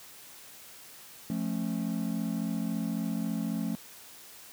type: chord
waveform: triangle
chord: F augmented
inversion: none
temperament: just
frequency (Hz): 174.61 / 218.3 / 272.8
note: F3 / A3 / C#4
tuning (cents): 0 / -13 / -28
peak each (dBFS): -32 / -30 / -34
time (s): 1.3-3.75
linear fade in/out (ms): 0
effects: white hiss -50 dBFS RMS until 4.52 s + high-pass 80 Hz 12 dB/octave